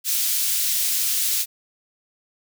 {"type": "high-pass noise", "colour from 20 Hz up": "white", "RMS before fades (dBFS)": -22, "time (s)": [0.04, 1.46], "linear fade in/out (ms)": 50, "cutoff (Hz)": 3300, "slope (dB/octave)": 12, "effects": []}